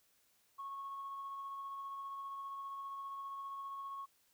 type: tone with tremolo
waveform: sine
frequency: 1100 Hz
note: C#6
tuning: 14 cents flat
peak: -40 dBFS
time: 0.58-4.06 s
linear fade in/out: 20 ms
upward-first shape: sine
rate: 15 Hz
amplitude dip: 25%
effects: tanh soft clip ceiling -38 dBFS + white hiss -73 dBFS RMS until 4.33 s